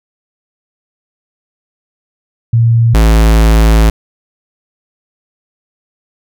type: tone pair in turn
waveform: sine / square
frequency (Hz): 115.8 / 54.84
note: A#2 / A1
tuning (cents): -11 / -5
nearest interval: octave + minor second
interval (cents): 1294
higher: first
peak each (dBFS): -5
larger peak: neither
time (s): 2.53-2.94 / 2.94-3.9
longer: second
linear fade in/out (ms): 5
effects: none